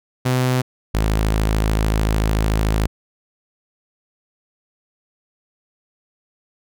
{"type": "tone pair in turn", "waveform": "sawtooth", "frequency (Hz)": [127.3, 53.52], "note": ["C3", "A1"], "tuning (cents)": [-47, -47], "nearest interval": "octave + minor third", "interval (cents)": 1500, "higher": "first", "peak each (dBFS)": -12, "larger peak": "neither", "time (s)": [[0.25, 0.62], [0.94, 2.87]], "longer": "second", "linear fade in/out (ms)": 10, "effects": []}